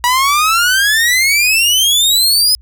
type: exponential sweep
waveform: sawtooth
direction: up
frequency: 960 to 5110 Hz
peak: -6 dBFS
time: 0.04-2.55 s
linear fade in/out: 0 ms
effects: added 60 Hz sine -38 dBFS peak until 2.61 s